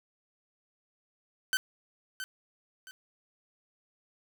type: tone with echo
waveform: sawtooth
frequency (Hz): 1532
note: G6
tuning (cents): -40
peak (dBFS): -22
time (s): 1.53-1.57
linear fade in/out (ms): 0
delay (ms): 670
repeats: 2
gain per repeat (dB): -10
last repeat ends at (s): 2.91
effects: 10-bit